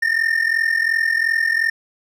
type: ring-modulated tone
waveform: triangle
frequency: 1814 Hz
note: A#6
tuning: 48 cents flat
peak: -11 dBFS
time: 0.02-1.7 s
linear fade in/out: 5 ms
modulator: 21.4 Hz
effects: none